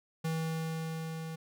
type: tone with level ramp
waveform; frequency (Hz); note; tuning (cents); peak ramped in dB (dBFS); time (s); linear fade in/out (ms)
square; 161.4; E3; -36; -31 to -39; 0.24-1.36; 10
effects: none